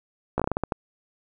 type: slowing click train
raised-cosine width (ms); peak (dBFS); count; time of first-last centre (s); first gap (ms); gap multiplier
1; -10; 9; 0.38-0.722; 16; 1.27
effects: none